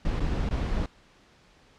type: noise with dropouts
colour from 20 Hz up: brown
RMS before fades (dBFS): -27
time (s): 0.05-0.86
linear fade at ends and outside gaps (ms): 2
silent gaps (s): 0.198-0.203 / 0.49-0.509
effects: pink hiss -58 dBFS RMS until 1.78 s + low-pass 5000 Hz 12 dB/octave